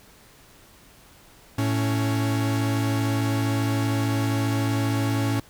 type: tone pair together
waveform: 45% pulse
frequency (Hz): 110.61 / 278.9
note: A2 / C#4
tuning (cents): +10 / +11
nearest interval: octave + major third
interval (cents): 1601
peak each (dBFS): -23 / -26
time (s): 1.58-5.4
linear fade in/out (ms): 5
effects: pink hiss -52 dBFS RMS until 5.49 s